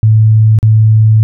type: tone with dropouts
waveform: sine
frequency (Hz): 109.4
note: A2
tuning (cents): -9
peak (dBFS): -3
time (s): 0.03-1.23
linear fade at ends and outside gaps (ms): 0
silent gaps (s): 0.588-0.629
effects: none